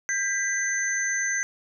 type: tone cluster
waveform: sine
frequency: 1599 / 1978 / 6190 Hz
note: G6 / B6 / G8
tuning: +34 / +2 / -23 cents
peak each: -28 dBFS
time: 0.09-1.43 s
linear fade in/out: 0 ms
effects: none